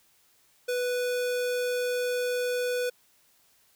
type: tone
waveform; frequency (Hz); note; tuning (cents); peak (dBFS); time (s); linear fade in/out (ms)
square; 493.9; B4; 0; -27; 0.68-2.9; 10
effects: white hiss -64 dBFS RMS until 3.75 s